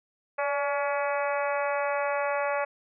harmonic tone with a mistuned harmonic, 282.6 Hz, C#4, 34 cents sharp, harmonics 2 / 3 / 4 / 5 / 6 / 7 / 8 / 9, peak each -28 / -32 / -34 / -36 / -38 / -39 / -40 / -41 dBFS, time 0.38-2.65 s, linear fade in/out 10 ms, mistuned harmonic 2, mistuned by +31 cents, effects none

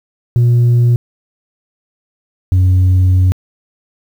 sine tone pair in turn, 120 / 92.24 Hz, B2 / F#2, -49 / -5 cents, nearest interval perfect fourth, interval 456 cents, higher first, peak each -4 dBFS, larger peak neither, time 0.36-0.96 / 2.52-3.32 s, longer second, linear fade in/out 0 ms, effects tanh soft clip ceiling -6 dBFS + 7-bit

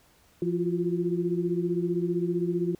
sine tone cluster, 172.4 / 342.3 / 357.7 Hz, F3 / F4 / F4, -22 / -35 / +41 cents, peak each -29 dBFS, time 0.42-2.75 s, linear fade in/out 2 ms, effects pink hiss -61 dBFS RMS until 2.79 s

